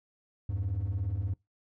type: beating tone pair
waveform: triangle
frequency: 83.9 / 100.9 Hz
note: E2 / G#2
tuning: +31 / -49 cents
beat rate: 17 Hz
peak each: -31 / -28 dBFS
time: 0.49-1.34 s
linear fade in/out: 5 ms
effects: noise-tail reverb RT60 0.2 s tail -24 dB re dry + tanh soft clip ceiling -24 dBFS